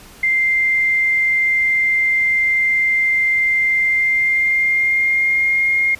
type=tone with pitch glide; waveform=sine; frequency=2093 to 2132 Hz; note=C7 to C7; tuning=0 to +32 cents; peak=-13 dBFS; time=0.23-5.95 s; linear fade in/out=5 ms; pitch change=+32 cents; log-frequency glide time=3.81-5.67 s; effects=pink hiss -42 dBFS RMS until 5.99 s + resampled to 32000 Hz